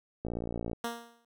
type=click train; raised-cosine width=2 ms; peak=-22 dBFS; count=29; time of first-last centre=0.25-0.732 s; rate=58.1 Hz
type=tone with exponential decay; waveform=10% pulse; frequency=234 Hz; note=A#3; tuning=7 cents sharp; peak=-22 dBFS; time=0.84-1.25 s; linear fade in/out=2 ms; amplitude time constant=87 ms
effects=none